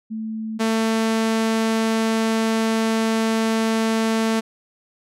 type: tone pair in turn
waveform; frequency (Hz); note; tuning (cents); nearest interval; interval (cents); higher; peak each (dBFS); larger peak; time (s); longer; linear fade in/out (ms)
sine / sawtooth; 220 / 223.3; A3 / A3; 0 / +26; unison; 26; second; -25 / -14; second; 0.1-0.59 / 0.59-4.41; second; 20
effects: low-pass 10000 Hz 12 dB/octave